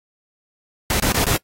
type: noise bursts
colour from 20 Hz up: pink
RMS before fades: -19 dBFS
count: 4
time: 0.9-1.366 s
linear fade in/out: 2 ms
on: 100 ms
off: 22 ms
effects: noise-tail reverb RT60 0.1 s tail -21 dB re dry + AAC 48 kbps